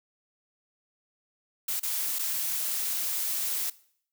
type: noise with dropouts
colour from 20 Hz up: blue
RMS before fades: -30 dBFS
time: 1.68-3.7 s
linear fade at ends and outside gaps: 5 ms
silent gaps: 1.797-1.83 / 2.187-2.191 s
effects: noise-tail reverb RT60 0.6 s tail -20 dB re dry